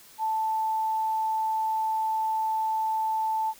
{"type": "tone", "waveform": "sine", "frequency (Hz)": 880, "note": "A5", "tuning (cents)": 0, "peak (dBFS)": -24, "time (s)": [0.18, 3.54], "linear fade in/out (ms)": 50, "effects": ["white hiss -52 dBFS RMS until 3.59 s"]}